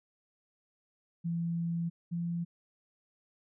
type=tone pair in turn; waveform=sine; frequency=168.8 / 170.76 Hz; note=E3 / F3; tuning=+41 / -39 cents; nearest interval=unison; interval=20 cents; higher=second; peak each=-30 / -31 dBFS; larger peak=first; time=1.24-1.9 / 2.11-2.45 s; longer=first; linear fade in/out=20 ms; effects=none